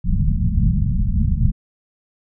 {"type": "low-pass noise", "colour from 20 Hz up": "pink", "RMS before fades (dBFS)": -17, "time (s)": [0.04, 1.52], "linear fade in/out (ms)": 20, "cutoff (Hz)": 220, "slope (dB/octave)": 96, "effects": []}